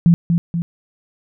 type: tone with echo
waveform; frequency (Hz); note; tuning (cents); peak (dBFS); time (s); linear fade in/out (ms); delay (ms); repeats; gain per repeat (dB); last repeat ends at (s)
sine; 169.7; F3; -49; -7; 0.06-0.14; 0; 240; 2; -5; 0.62
effects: none